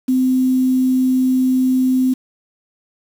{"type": "tone with quantisation", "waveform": "sine", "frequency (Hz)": 257.6, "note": "C4", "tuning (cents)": -27, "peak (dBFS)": -12, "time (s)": [0.08, 2.14], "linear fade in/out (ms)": 10, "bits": 6, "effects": []}